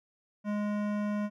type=tone with hard clipping; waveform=sine; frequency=207.7 Hz; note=G#3; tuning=in tune; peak=-31 dBFS; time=0.44-1.3 s; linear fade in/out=50 ms; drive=16 dB; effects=none